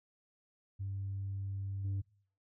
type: tone with level steps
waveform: sine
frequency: 98 Hz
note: G2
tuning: in tune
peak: -35 / -30 dBFS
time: 0.79-2.02 s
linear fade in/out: 20 ms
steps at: 1.84 s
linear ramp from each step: 10 ms
effects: noise-tail reverb RT60 0.5 s tail -24 dB re dry + tanh soft clip ceiling -32 dBFS

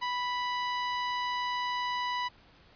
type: tone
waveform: sawtooth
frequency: 987 Hz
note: B5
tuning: 1 cent flat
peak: -26 dBFS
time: 0.01-2.29 s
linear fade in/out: 20 ms
effects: pink hiss -59 dBFS RMS until 2.75 s + resampled to 11025 Hz

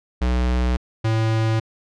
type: tone pair in turn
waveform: square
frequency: 61.74 / 111.45 Hz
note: B1 / A2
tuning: 0 / +23 cents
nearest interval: minor seventh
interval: 1023 cents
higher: second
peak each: -18 dBFS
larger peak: neither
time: 0.21-0.77 / 1.04-1.6 s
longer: neither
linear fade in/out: 10 ms
effects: low-pass 5000 Hz 12 dB/octave

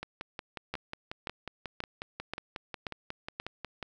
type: two click trains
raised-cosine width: 0.3 ms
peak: -18 / -21 dBFS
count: 6 / 22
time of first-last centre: 0.74-3.4 / 0.03-3.827 s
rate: 1.88 / 5.53 Hz
effects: none

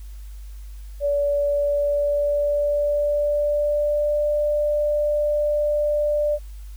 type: tone with pitch glide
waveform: sine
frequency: 574 to 592.5 Hz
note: D5 to D5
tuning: -40 to +15 cents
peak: -18 dBFS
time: 1-6.39 s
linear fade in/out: 50 ms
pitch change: +55 cents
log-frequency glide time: 1.14-4.3 s
effects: added 50 Hz sine -34 dBFS peak until 6.76 s + white hiss -55 dBFS RMS until 6.76 s

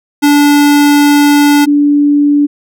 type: tone pair in turn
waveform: square / sine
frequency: 290.1 / 290.1 Hz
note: D4 / D4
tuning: -21 / -21 cents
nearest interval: unison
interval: 0 cents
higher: neither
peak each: -5 dBFS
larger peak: neither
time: 0.22-1.66 / 1.66-2.47 s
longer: first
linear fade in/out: 20 ms
effects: none

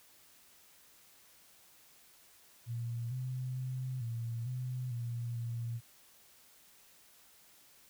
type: tone with pitch steps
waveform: sine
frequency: 117.6 / 128 / 128.8 / 116.1 / 126.7 / 118.6 / 117.2 Hz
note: A#2 / C3 / C3 / A#2 / B2 / A#2 / A#2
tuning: +16 / -38 / -27 / -7 / +45 / +30 / +10 cents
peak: -35 dBFS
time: 2.66-5.81 s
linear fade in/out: 50 ms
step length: 450 ms
effects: white hiss -62 dBFS RMS until 7.89 s

